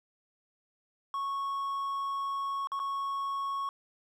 triangle tone with dropouts, 1104 Hz, C#6, 7 cents flat, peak -29 dBFS, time 1.14-3.69 s, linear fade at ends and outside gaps 1 ms, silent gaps 2.672-2.718 / 2.793-2.799 s, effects none

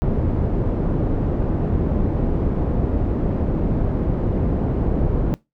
pink low-pass noise, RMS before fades -20 dBFS, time 0.02-5.34 s, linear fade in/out 0 ms, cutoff 420 Hz, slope 12 dB/octave, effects noise-tail reverb RT60 0.2 s tail -21 dB re dry

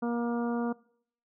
harmonic tone, 236.8 Hz, A#3, 27 cents sharp, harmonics 1 / 2 / 3 / 4 / 5 / 6, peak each -29 / -35 / -39 / -41 / -43 / -45 dBFS, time 0.02-0.73 s, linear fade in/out 10 ms, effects noise-tail reverb RT60 0.6 s tail -22 dB re dry

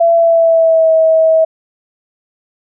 sine tone with pitch glide, 673 to 643.4 Hz, E5 to E5, +36 to -42 cents, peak -6 dBFS, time 0-1.45 s, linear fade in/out 10 ms, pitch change -78 cents, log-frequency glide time 0.13-0.92 s, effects none

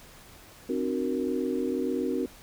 sine chord, C half-diminished seventh, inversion none, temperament equal with one note detuned, 261.6 / 303.1 / 370 / 466.2 Hz, C4 / Eb4 / Gb4 / Bb4, 0 / -45 / 0 / 0 cents, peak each -30 / -33 / -31 / -33 dBFS, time 0.69-2.26 s, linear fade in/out 5 ms, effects pink hiss -51 dBFS RMS until 2.42 s

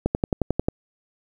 click train, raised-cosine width 2 ms, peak -7 dBFS, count 8, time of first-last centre 0.06-0.685 s, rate 11.2 Hz, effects 8-bit

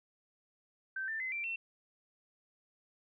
sine tone with pitch steps, 1552 / 1782.8 / 2048 / 2352 / 2702 Hz, G6 / A6 / C7 / D7 / E7, -18 / +22 / -38 / +2 / +42 cents, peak -35 dBFS, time 0.96-1.56 s, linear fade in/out 5 ms, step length 120 ms, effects none

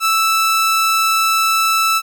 sawtooth tone, 1318.5 Hz, E6, in tune, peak -9 dBFS, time 0-2.02 s, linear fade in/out 50 ms, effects none

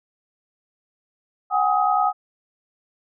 sine tone cluster, 742 / 812 / 1260 Hz, F#5 / G#5 / D#6, +5 / -39 / +21 cents, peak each -21 dBFS, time 1.5-2.13 s, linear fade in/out 50 ms, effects none

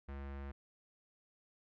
square tone with low-pass filter, 69.3 Hz, C#2, in tune, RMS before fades -45 dBFS, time 0.08-0.52 s, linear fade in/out 10 ms, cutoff 1900 Hz, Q 1.3, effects none

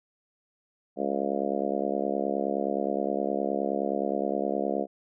harmonic tone, 69.6 Hz, C#2, 8 cents sharp, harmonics 3 / 4 / 5 / 6 / 7 / 8 / 9 / 10, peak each -34 / -34 / -34 / -34 / -34 / -34 / -34 / -34 dBFS, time 0.96-4.87 s, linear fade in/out 50 ms, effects none

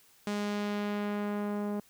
sawtooth tone with low-pass filter sweep, 206.2 Hz, G#3, 12 cents flat, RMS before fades -33 dBFS, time 0.27-1.8 s, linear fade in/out 2 ms, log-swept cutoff 8200 to 840 Hz, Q 0.74, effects white hiss -62 dBFS RMS until 1.89 s

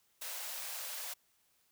white high-pass noise, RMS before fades -42 dBFS, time 0.21-1.14 s, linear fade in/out 10 ms, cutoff 480 Hz, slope 96 dB/octave, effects white hiss -73 dBFS RMS until 1.71 s

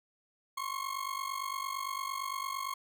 40% pulse ring-modulated tone, 1082 Hz, C#6, 42 cents flat, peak -31 dBFS, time 0.57-2.74 s, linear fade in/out 5 ms, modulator 24.4 Hz, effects 11-bit

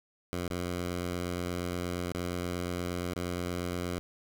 10% pulse tone with dropouts, 88.5 Hz, F2, 23 cents sharp, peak -24 dBFS, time 0.33-3.99 s, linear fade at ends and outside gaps 0 ms, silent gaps 0.478-0.502 / 2.121-2.148 / 3.136-3.161 s, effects none

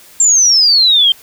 sine exponential sweep, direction down, 7459 to 3124 Hz, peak -6 dBFS, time 0.2-1.12 s, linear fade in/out 2 ms, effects white hiss -41 dBFS RMS until 1.22 s

